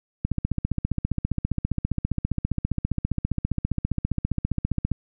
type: click train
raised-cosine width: 5 ms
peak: -11 dBFS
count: 71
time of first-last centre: 0.25-4.917 s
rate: 15 Hz
effects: none